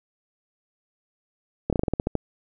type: slowing click train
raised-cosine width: 2 ms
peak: -9 dBFS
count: 10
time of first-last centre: 1.7-2.153 s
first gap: 27 ms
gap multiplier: 1.15
effects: none